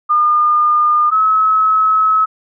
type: tone pair in turn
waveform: sine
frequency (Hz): 1213 / 1288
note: D#6 / E6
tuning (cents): -44 / -41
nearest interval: minor second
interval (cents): 103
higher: second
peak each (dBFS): -9 / -9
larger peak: neither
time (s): 0.09-1.11 / 1.11-2.26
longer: second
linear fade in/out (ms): 20
effects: none